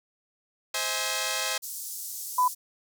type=chord; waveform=5% pulse; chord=C augmented; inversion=none; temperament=equal with one note detuned; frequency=523.3 / 642.3 / 830.6 Hz; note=C5 / E5 / G#5; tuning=0 / -45 / 0 cents; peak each=-20 dBFS; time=0.74-1.58 s; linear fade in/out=5 ms
type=band-pass noise; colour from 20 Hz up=white; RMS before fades=-37 dBFS; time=1.62-2.55 s; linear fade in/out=20 ms; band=5400 to 16000 Hz; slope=24 dB/octave
type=tone; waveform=sine; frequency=1000 Hz; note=B5; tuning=21 cents sharp; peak=-19 dBFS; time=2.38-2.48 s; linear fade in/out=5 ms
effects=none